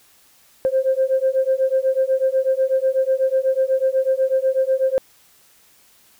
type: beating tone pair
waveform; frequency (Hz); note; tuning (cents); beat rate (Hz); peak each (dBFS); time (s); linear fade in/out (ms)
sine; 523.3 / 531.4; C5 / C5; 0 / +27; 8.1; -18; 0.65-4.98; 0
effects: tanh soft clip ceiling -9 dBFS + white hiss -54 dBFS RMS until 6.19 s